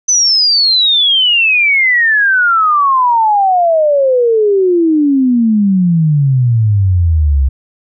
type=exponential sweep; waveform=sine; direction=down; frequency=6130 to 65 Hz; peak=-7 dBFS; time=0.08-7.49 s; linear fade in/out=10 ms; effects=none